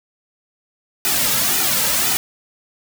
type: noise with flanger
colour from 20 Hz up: white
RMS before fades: -18 dBFS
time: 1.05-2.17 s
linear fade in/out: 0 ms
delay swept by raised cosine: 1.8 to 2.79 ms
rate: 1.9 Hz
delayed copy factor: -0.65
effects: none